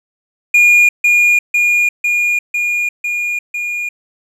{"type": "tone with echo", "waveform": "triangle", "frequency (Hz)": 2430, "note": "D#7", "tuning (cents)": -42, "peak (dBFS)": -4, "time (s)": [0.54, 0.89], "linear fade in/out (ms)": 5, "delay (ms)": 500, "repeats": 6, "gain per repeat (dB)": -2, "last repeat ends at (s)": 3.89, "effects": []}